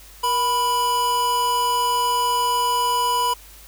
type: tone pair together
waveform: square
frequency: 473.7 / 988 Hz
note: A#4 / B5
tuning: +28 / 0 cents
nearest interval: octave + minor second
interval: 1272 cents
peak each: -31 / -19 dBFS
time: 0.23-3.34 s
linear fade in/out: 10 ms
effects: added 50 Hz sine -46 dBFS peak until 3.67 s + white hiss -46 dBFS RMS until 3.67 s